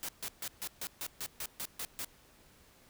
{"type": "noise bursts", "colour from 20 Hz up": "white", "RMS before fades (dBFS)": -39, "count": 11, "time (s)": [0.03, 2.046], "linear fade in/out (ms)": 0, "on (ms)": 56, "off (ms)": 140, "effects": ["pink hiss -62 dBFS RMS until 2.89 s"]}